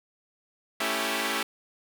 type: chord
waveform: 5% pulse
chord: A dominant seventh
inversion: none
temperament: equal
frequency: 220 / 277.2 / 329.6 / 392 Hz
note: A3 / C#4 / E4 / G4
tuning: 0 / 0 / 0 / 0 cents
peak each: -21 dBFS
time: 0.8-1.43 s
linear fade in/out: 5 ms
effects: none